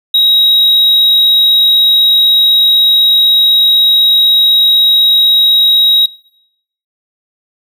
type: tone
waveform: triangle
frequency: 3814 Hz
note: A#7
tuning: 39 cents sharp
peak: -4 dBFS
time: 0.14-6.06 s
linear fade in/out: 5 ms
effects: noise-tail reverb RT60 0.8 s tail -25 dB re dry